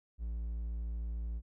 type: tone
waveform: triangle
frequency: 56.8 Hz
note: A#1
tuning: 44 cents flat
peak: -33 dBFS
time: 0.18-1.42 s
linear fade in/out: 50 ms
effects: none